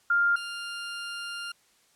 sine / 20% pulse tone pair in turn, 1400 / 1400 Hz, F6 / F6, +4 / +4 cents, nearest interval unison, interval 0 cents, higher neither, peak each -20 / -29 dBFS, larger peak first, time 0.1-0.36 / 0.36-1.52 s, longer second, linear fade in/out 5 ms, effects white hiss -64 dBFS RMS until 1.95 s + low-pass 10000 Hz 12 dB/octave

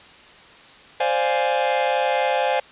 45% pulse chord, D half-diminished seventh, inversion third, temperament equal, 523.3 / 587.3 / 698.5 / 830.6 Hz, C5 / D5 / F5 / Ab5, 0 / 0 / 0 / 0 cents, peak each -23 / -26 / -25 / -23 dBFS, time 1-2.6 s, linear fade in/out 5 ms, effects white hiss -46 dBFS RMS until 2.71 s + resampled to 8000 Hz

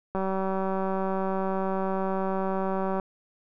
click train, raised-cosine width 1 ms, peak -16 dBFS, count 545, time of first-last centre 0.15-2.998 s, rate 191 Hz, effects none

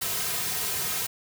white noise with comb filter, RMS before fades -29 dBFS, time 0.01-1.07 s, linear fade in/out 10 ms, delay 3.5 ms, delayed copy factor -0.9, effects none

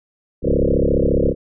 sine tone with frequency modulation, 263.5 Hz, C4, 12 cents sharp, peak -13 dBFS, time 0.42-1.35 s, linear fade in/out 50 ms, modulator 34.5 Hz, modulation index 7.8, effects none

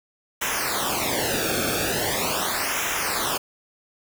pink noise with flanger, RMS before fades -25 dBFS, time 0.41-3.38 s, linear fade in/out 10 ms, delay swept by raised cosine 0.22 to 1.02 ms, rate 0.41 Hz, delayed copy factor -0.9, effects none

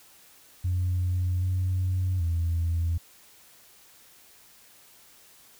sine tone with pitch steps, 90.3 / 92.2 / 83.9 Hz, F#2 / F#2 / E2, -42 / -6 / +31 cents, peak -22 dBFS, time 0.64-2.98 s, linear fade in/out 10 ms, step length 780 ms, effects tanh soft clip ceiling -20 dBFS + white hiss -55 dBFS RMS until 5.59 s

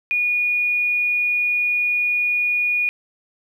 sine tone with quantisation, 2450 Hz, D#7, 27 cents flat, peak -17 dBFS, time 0.11-2.89 s, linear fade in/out 0 ms, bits 7, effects none

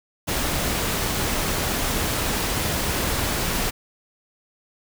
pink noise, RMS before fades -24 dBFS, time 0.27-3.71 s, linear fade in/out 20 ms, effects none

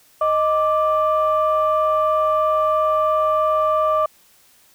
sine tone pair together, 622.3 / 1174.7 Hz, D#5 / D6, 0 / 0 cents, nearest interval major seventh, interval 1100 cents, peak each -17 dBFS, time 0.21-4.06 s, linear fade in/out 5 ms, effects tanh soft clip ceiling -9 dBFS + white hiss -54 dBFS RMS until 4.74 s

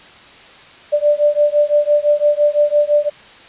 sine beating tone pair, 587.3 / 593.2 Hz, D5 / D5, 0 / +17 cents, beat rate 5.9 Hz, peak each -14 dBFS, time 0.92-3.1 s, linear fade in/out 20 ms, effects white hiss -41 dBFS RMS until 3.48 s + resampled to 8000 Hz

